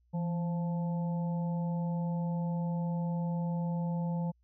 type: harmonic tone with a mistuned harmonic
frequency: 174.61 Hz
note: F3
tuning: in tune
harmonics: 1 / 3 / 4 / 5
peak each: -30 / -43 / -51 / -44 dBFS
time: 0.13-4.32 s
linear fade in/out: 20 ms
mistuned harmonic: 1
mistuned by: -65 cents
effects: added 60 Hz sine -66 dBFS peak until 4.43 s